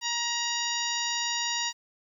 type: harmonic tone with a mistuned harmonic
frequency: 946 Hz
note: A#5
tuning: 25 cents sharp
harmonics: 1 / 2 / 3 / 4 / 5 / 6 / 7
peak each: -35 / -35 / -35 / -35 / -35 / -35 / -35 dBFS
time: 0.01-1.73 s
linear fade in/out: 50 ms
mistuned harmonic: 7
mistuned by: +68 cents
effects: 10-bit